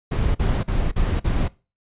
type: noise bursts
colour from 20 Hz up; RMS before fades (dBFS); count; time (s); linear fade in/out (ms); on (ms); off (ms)
brown; -20; 5; 0.11-1.482; 10; 240; 43
effects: noise-tail reverb RT60 0.3 s tail -20 dB re dry + resampled to 8000 Hz